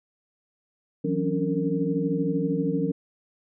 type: tone cluster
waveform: sine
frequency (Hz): 163.9 / 184.4 / 273.6 / 286.4 / 459.2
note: E3 / F#3 / C#4 / D4 / A#4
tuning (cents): -10 / -6 / -23 / -43 / -26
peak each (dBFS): -29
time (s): 1.04-2.92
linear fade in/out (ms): 10
effects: none